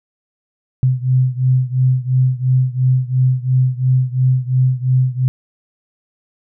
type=beating tone pair; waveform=sine; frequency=127.5 / 130.4 Hz; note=C3 / C3; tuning=-44 / -5 cents; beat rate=2.9 Hz; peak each=-14 / -16 dBFS; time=0.83-5.28 s; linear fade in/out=0 ms; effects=none